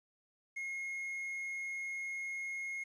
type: tone with quantisation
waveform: triangle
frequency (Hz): 2155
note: C#7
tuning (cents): -49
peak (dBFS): -36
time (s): 0.56-2.84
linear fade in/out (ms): 10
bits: 11
effects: resampled to 24000 Hz